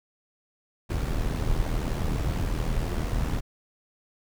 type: noise with amplitude modulation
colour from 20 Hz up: brown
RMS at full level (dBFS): -24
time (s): 0.89-3.41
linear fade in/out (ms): 20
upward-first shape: sine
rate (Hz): 79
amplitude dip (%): 60
effects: none